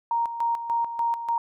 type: tone with tremolo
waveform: sine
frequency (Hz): 932.3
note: A#5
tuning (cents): 0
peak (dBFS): -21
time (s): 0.11-1.38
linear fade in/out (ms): 2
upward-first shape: square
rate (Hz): 3.4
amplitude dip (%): 65
effects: none